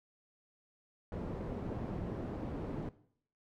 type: low-pass noise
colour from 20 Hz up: white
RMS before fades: -40 dBFS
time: 1.12-2.89 s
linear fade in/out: 2 ms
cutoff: 360 Hz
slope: 12 dB/octave
effects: noise-tail reverb RT60 0.6 s tail -17 dB re dry